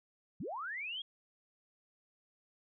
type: linear sweep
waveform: sine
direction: up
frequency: 116.54 to 3322 Hz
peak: -38 dBFS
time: 0.4-1.02 s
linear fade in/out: 5 ms
effects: none